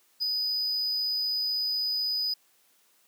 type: tone with ADSR envelope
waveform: triangle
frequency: 4978 Hz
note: D#8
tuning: in tune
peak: -23 dBFS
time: 0.2-2.34 s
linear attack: 25 ms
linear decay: 8 ms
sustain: -2 dB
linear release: 7 ms
effects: white hiss -65 dBFS RMS until 3.07 s + high-pass 200 Hz 12 dB/octave